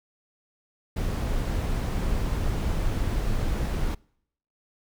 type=noise; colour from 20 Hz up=brown; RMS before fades=-26 dBFS; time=0.96-3.95 s; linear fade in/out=10 ms; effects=noise-tail reverb RT60 0.7 s tail -26 dB re dry